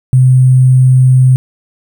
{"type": "tone with sample-and-hold", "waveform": "sine", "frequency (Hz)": 128.6, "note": "C3", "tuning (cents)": -30, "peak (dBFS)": -3, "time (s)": [0.13, 1.36], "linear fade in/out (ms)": 0, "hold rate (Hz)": 8820, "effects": []}